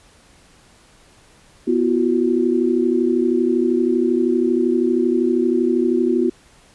sine chord, B suspended fourth, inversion none, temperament equal with one note detuned, 246.9 / 337.3 / 370 Hz, B3 / E4 / F#4, 0 / +40 / 0 cents, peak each -19 dBFS, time 1.67-6.3 s, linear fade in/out 10 ms, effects pink hiss -51 dBFS RMS until 6.74 s + resampled to 24000 Hz

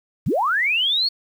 sine linear sweep, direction up, 76.8 to 4435 Hz, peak -17 dBFS, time 0.26-1.09 s, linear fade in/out 10 ms, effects 8-bit

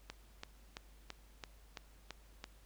click train, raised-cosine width 0.2 ms, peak -26 dBFS, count 8, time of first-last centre 0.1-2.441 s, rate 2.99 Hz, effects added 50 Hz sine -59 dBFS peak until 2.65 s + pink hiss -67 dBFS RMS until 2.65 s

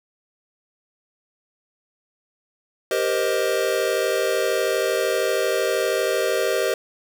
square chord, C minor seventh, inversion second, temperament equal with one note detuned, 392 / 470.5 / 523.3 / 622.3 Hz, G4 / Bb4 / C5 / Eb5, 0 / +16 / 0 / 0 cents, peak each -26 dBFS, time 2.91-6.74 s, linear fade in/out 2 ms, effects none

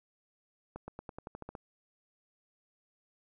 accelerating click train, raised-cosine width 1 ms, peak -28 dBFS, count 10, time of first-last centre 0.76-1.552 s, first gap 120 ms, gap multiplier 0.92, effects none

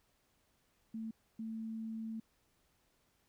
sine tone bursts at uneven times, 222.8 Hz, A3, 22 cents sharp, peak -39 dBFS, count 2, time 0.94-1.11 / 1.39-2.2 s, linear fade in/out 5 ms, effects pink hiss -75 dBFS RMS until 3.28 s

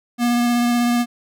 square tone with vibrato, 239.9 Hz, A#3, 50 cents sharp, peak -16 dBFS, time 0.18-1.06 s, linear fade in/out 50 ms, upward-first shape triangle, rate 16 Hz, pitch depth 15 cents each way, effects none

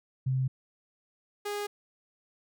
sine / sawtooth tone pair in turn, 130.81 / 411.5 Hz, C3 / G#4, 0 / -16 cents, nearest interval octave + minor sixth, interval 1984 cents, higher second, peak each -25 / -28 dBFS, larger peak first, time 0.26-0.48 / 1.45-1.67 s, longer neither, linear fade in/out 10 ms, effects none

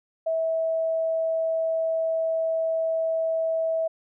sine tone, 650 Hz, E5, 24 cents flat, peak -22 dBFS, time 0.26-3.88 s, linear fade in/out 10 ms, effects none

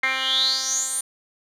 10% pulse tone with band-pass filter sweep, 263.2 Hz, C4, 10 cents sharp, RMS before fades -23 dBFS, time 0.03-1.01 s, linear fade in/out 5 ms, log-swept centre 2100 to 9600 Hz, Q 9.6, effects none

